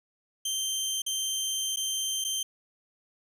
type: tone with dropouts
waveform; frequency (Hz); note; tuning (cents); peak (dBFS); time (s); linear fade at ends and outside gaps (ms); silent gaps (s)
20% pulse; 3136; G7; 0; -23; 0.45-2.43; 5; 1.02-1.063 / 1.761-1.769 / 2.242-2.247
effects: none